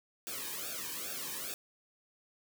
white noise with flanger, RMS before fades -40 dBFS, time 0.27-1.54 s, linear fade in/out 0 ms, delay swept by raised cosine 0.98 to 1.49 ms, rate 2.4 Hz, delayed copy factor -0.95, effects none

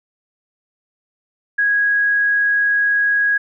sine tone, 1654 Hz, G#6, 8 cents flat, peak -13 dBFS, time 1.58-3.38 s, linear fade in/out 10 ms, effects none

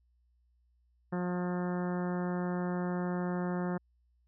harmonic tone with a mistuned harmonic, 178.7 Hz, F3, 40 cents sharp, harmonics 1 / 2 / 3 / 4 / 5 / 6 / 7 / 8 / 9 / 10, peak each -32 / -38 / -42 / -44 / -46 / -48 / -49 / -50 / -51 / -52 dBFS, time 1.12-3.78 s, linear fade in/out 10 ms, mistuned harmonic 8, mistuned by -17 cents, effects added 60 Hz sine -67 dBFS peak until 4.27 s

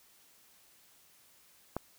click, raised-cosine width 1 ms, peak -19 dBFS, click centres 1.766 s, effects white hiss -63 dBFS RMS until 1.98 s

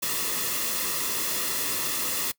white noise with comb filter, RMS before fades -28 dBFS, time 0.02-2.32 s, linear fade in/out 10 ms, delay 1.3 ms, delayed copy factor -0.6, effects noise-tail reverb RT60 0.1 s tail -22 dB re dry

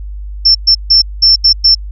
sine tone bursts at uneven times, 5370 Hz, E8, 31 cents sharp, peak -3 dBFS, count 6, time 0.45-0.55 / 0.67-0.75 / 0.9-1.02 / 1.22-1.36 / 1.44-1.53 / 1.64-1.75 s, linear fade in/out 10 ms, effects added 50 Hz sine -21 dBFS peak until 1.91 s

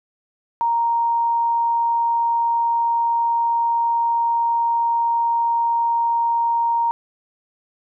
sine tone, 932.3 Hz, A#5, in tune, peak -16 dBFS, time 0.61-6.91 s, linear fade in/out 0 ms, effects none

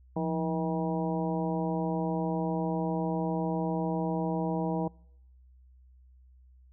harmonic tone with a mistuned harmonic, 160 Hz, D#3, 49 cents sharp, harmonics 1 / 2 / 3 / 4 / 5 / 6, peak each -31 / -34 / -36 / -37 / -38 / -39 dBFS, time 0.16-4.88 s, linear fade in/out 5 ms, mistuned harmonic 1, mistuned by +130 cents, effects noise-tail reverb RT60 0.8 s tail -26 dB re dry + added 63 Hz sine -54 dBFS peak until 6.72 s

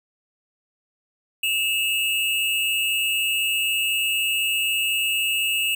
square tone pair together, 2637 / 2845 Hz, E7 / F7, 0 / +31 cents, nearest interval minor second, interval 131 cents, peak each -24 dBFS, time 1.43-5.75 s, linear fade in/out 5 ms, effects none

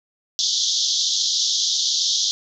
pink band-pass noise, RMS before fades -21 dBFS, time 0.39-2.31 s, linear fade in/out 0 ms, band 3300 to 6600 Hz, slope 96 dB/octave, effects none

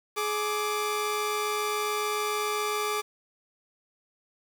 sawtooth tone pair together, 420.6 / 1174.7 Hz, G#4 / D6, +22 / 0 cents, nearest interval octave + tritone, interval 1778 cents, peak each -26 dBFS, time 0.16-3.02 s, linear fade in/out 20 ms, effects 8-bit

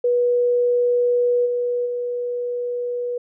sine tone with level steps, 486.8 Hz, B4, 25 cents flat, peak -15 / -19 / -22 dBFS, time 0.04-3.18 s, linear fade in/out 5 ms, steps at 1.45 / 1.85 s, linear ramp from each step 20 ms, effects none

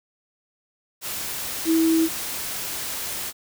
sine tone in noise, 325.1 Hz, E4, 24 cents flat, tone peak -16 dBFS, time 1.65-2.09 s, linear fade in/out 50 ms, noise white, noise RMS -30 dBFS, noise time 1.01-3.33 s, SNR +11 dB, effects none

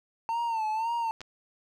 triangle tone with vibrato, 900 Hz, A5, 39 cents sharp, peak -25 dBFS, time 0.29-1.11 s, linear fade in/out 0 ms, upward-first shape sine, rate 1.9 Hz, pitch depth 79 cents each way
clicks, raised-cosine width 0.2 ms, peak -25 dBFS, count 2, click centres 1.207 / 1.215 s
effects none

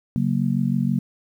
sine chord, F# major, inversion second, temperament just, 138.75 / 185 / 231.2 Hz, C#3 / F#3 / A#3, +2 / 0 / -14 cents, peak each -23 dBFS, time 0.16-0.99 s, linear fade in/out 0 ms, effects 9-bit

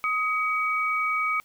sine tone pair together, 1257 / 2265 Hz, D#6 / C#7, +17 / +37 cents, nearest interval minor seventh, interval 1020 cents, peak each -25 / -26 dBFS, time 0.04-1.4 s, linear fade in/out 0 ms, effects white hiss -60 dBFS RMS until 1.44 s

